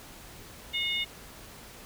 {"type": "harmonic tone", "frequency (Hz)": 722, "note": "F#5", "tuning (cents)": -43, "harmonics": [3, 4, 5], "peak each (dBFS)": [-32, -32, -32], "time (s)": [0.73, 1.05], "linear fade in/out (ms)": 20, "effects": ["pink hiss -48 dBFS RMS until 1.85 s"]}